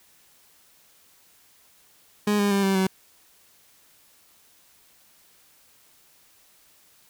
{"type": "tone with pitch steps", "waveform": "30% pulse", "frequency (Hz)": [207.7, 203, 198.32, 193.79, 189.36], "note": ["G#3", "G#3", "G3", "G3", "F#3"], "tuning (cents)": [0, -39, 20, -20, 40], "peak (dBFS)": -17, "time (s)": [2.27, 2.87], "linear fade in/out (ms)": 5, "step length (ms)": 120, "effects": ["white hiss -58 dBFS RMS until 7.09 s"]}